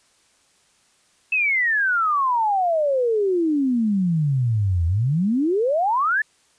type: exponential two-way sweep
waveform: sine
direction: down then up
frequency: 2642 to 81.2 to 1790 Hz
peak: -17 dBFS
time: 1.32-6.22 s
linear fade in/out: 5 ms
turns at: 4.86 s
effects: white hiss -60 dBFS RMS until 6.58 s + resampled to 22050 Hz